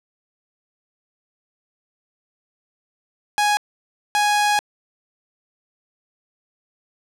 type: tone bursts at uneven times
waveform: sawtooth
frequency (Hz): 830.6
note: G#5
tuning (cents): 0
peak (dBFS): -12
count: 2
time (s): 3.38-3.57 / 4.15-4.59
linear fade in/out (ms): 0
effects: low-pass 10000 Hz 12 dB/octave